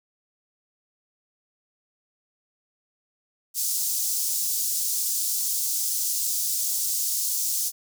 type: high-pass noise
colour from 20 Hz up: pink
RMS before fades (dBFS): -26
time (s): 3.54-7.72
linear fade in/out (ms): 50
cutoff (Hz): 5600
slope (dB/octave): 24
effects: none